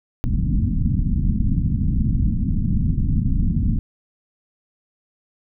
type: low-pass noise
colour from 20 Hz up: pink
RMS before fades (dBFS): -19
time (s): 0.24-3.79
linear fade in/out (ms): 0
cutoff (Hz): 250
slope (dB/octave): 48
effects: none

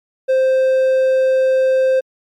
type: tone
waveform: triangle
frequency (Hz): 523.3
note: C5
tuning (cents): 0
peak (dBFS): -9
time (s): 0.28-2.01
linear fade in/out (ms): 20
effects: MP3 96 kbps

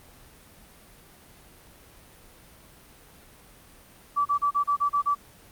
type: tone bursts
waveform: sine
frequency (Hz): 1155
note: D6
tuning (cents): -29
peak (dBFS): -20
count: 8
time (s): 4.16-5.151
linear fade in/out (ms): 20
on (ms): 95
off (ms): 33
effects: pink hiss -52 dBFS RMS until 5.51 s + Opus 32 kbps

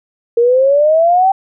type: exponential sweep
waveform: sine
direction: up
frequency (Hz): 462 to 784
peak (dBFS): -7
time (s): 0.37-1.32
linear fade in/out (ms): 5
effects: none

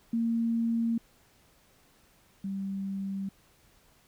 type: tone pair in turn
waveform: sine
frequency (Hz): 230.2 / 195.1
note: A#3 / G3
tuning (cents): -22 / -8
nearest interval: minor third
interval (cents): 286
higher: first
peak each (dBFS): -25 / -31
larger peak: first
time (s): 0.13-0.98 / 2.44-3.29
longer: neither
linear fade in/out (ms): 5
effects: pink hiss -63 dBFS RMS until 4.07 s

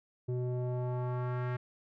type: tone with low-pass filter sweep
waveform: square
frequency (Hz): 124.4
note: B2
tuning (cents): +13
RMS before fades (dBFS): -34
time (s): 0.28-1.57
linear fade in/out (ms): 10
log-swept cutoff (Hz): 390 to 1800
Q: 1.7
effects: none

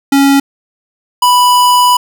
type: tone pair in turn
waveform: square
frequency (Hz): 277.2 / 987.8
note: C#4 / B5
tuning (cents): 0 / 0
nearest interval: octave + minor seventh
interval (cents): 2200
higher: second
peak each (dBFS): -6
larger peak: neither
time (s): 0.12-0.4 / 1.22-1.97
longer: second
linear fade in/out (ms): 5
effects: none

